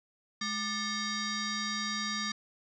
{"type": "tone with frequency modulation", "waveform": "sine", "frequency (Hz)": 1760, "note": "A6", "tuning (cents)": 0, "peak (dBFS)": -31, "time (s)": [0.41, 2.32], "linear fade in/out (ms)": 5, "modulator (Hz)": 985, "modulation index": 3.9, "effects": []}